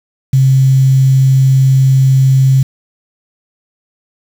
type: tone with quantisation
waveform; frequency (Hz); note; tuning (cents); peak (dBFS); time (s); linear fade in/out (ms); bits
sine; 133.2; C3; +31; -5; 0.33-2.63; 5; 5
effects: none